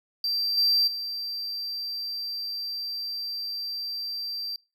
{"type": "tone with level steps", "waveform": "triangle", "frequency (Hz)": 4699, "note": "D8", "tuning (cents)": 0, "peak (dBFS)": [-23, -18, -29], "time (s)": [0.24, 4.56], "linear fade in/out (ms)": 2, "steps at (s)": [0.57, 0.87], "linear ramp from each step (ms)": 10, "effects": ["noise-tail reverb RT60 0.3 s tail -24 dB re dry"]}